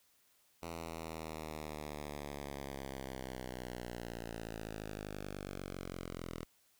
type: linear sweep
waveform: 5% pulse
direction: down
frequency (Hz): 84.1 to 41.05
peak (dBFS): -31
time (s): 0.62-6.45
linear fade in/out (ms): 10
effects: white hiss -71 dBFS RMS until 6.79 s